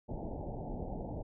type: low-pass noise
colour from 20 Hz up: pink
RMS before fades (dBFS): -40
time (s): 0.08-1.23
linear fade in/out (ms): 20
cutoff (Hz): 870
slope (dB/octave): 96
effects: none